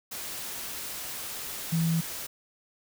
sine tone in noise, 164.81 Hz, E3, in tune, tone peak -23 dBFS, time 1.72-2.01 s, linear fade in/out 10 ms, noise white, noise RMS -37 dBFS, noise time 0.11-2.27 s, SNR +11 dB, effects none

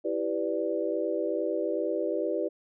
sine chord, E minor seventh, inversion none, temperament equal with one note detuned, 329.6 / 392 / 498.8 / 587.3 Hz, E4 / G4 / B4 / D5, 0 / 0 / +17 / 0 cents, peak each -32 dBFS, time 0.04-2.49 s, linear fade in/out 20 ms, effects none

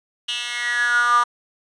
10% pulse tone with high-pass filter sweep, 240.9 Hz, B3, 43 cents flat, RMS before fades -20 dBFS, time 0.28-1.24 s, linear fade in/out 10 ms, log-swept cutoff 2900 to 1100 Hz, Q 10, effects resampled to 22050 Hz

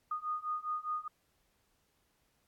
sine beating tone pair, 1230 / 1234.9 Hz, D#6 / D#6, -20 / -13 cents, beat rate 4.9 Hz, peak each -38 / -37 dBFS, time 0.11-1.08 s, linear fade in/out 5 ms, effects pink hiss -75 dBFS RMS until 2.47 s + AAC 64 kbps

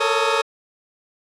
20% pulse tone cluster, 440.7 / 458.3 / 556 / 1255 Hz, A4 / A#4 / C#5 / D#6, +3 / -29 / +5 / +15 cents, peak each -18 dBFS, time 0-0.42 s, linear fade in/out 10 ms, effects low-pass 6000 Hz 12 dB/octave

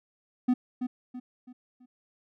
triangle tone with echo, 249.9 Hz, B3, 21 cents sharp, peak -18 dBFS, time 0.48-0.54 s, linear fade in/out 10 ms, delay 330 ms, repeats 4, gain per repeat -8 dB, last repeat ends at 1.86 s, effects none

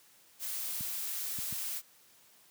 blue noise, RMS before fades -37 dBFS, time 0.39-1.82 s, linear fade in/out 50 ms
clicks, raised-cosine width 5 ms, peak -30 dBFS, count 3, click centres 0.808 / 1.387 / 1.526 s
effects white hiss -62 dBFS RMS until 2.5 s + high-pass 100 Hz 12 dB/octave

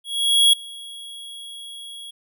square tone with ADSR envelope, 3322 Hz, G#7, in tune, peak -11 dBFS, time 0.04-2.11 s, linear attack 490 ms, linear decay 6 ms, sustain -24 dB, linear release 10 ms, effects none

